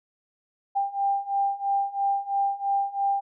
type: beating tone pair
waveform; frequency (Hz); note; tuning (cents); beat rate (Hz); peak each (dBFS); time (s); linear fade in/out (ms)
sine; 793 / 796; G5 / G5; +20 / +26; 3; -27 / -25; 0.75-3.21; 20
effects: none